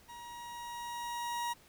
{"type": "tone with level ramp", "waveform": "40% pulse", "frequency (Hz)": 950, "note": "A#5", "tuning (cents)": 33, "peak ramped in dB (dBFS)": [-46, -32], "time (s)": [0.08, 1.54], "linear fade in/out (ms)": 20, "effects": ["pink hiss -61 dBFS RMS until 1.68 s"]}